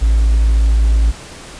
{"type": "tone with hard clipping", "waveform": "triangle", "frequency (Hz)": 55, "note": "A1", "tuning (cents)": 0, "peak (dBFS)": -9, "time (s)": [0.01, 1.12], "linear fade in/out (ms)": 20, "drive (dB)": 4, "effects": ["pink hiss -34 dBFS RMS until 1.59 s", "resampled to 22050 Hz"]}